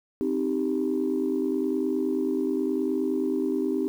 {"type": "chord", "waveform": "sine", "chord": "C minor", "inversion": "none", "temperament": "equal", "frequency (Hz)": [261.6, 311.1, 392], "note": ["C4", "Eb4", "G4"], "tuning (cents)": [0, 0, 0], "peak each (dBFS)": -27, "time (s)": [0.21, 3.88], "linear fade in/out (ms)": 0, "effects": ["tanh soft clip ceiling -16 dBFS", "9-bit"]}